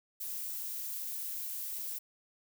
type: noise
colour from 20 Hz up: violet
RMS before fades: -39 dBFS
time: 0.2-1.99 s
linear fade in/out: 10 ms
effects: none